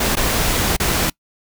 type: noise with dropouts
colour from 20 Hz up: pink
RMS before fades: -18 dBFS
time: 0-1.1 s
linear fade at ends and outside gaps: 5 ms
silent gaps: 0.155-0.168 / 0.766-0.799 s
effects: noise-tail reverb RT60 0.1 s tail -25 dB re dry